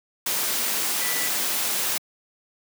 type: tone in noise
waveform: sine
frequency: 1975.5 Hz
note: B6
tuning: in tune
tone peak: -31 dBFS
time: 1.01-1.28 s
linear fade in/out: 5 ms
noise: white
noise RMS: -25 dBFS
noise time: 0.26-1.98 s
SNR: -9 dB
effects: high-pass 200 Hz 12 dB/octave